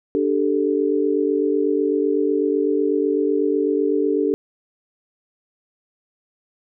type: chord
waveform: sine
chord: D suspended fourth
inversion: none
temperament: equal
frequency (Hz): 293.7 / 392 / 440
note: D4 / G4 / A4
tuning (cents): 0 / 0 / 0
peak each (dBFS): -21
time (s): 0.15-4.34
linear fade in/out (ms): 0
effects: none